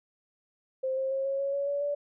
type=tone with pitch steps; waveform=sine; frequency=524 / 531.3 / 538.7 / 546.3 / 553.9 / 561.6 / 569.4 / 577.4 Hz; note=C5 / C5 / C#5 / C#5 / C#5 / C#5 / C#5 / D5; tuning=+2 / +26 / -50 / -25 / -1 / +22 / +46 / -30 cents; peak=-27 dBFS; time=0.83-1.95 s; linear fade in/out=10 ms; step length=140 ms; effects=none